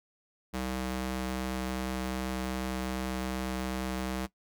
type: tone with high-pass filter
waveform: square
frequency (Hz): 64.1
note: C2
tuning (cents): -35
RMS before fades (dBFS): -34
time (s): 0.53-4.27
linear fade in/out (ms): 20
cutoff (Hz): 140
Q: 0.69
effects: noise-tail reverb RT60 0.1 s tail -17 dB re dry